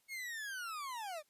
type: linear sweep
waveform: 40% pulse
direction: down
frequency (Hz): 2200 to 574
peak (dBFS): -40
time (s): 0.08-1.23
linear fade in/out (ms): 50
effects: white hiss -75 dBFS RMS until 1.29 s + resampled to 32000 Hz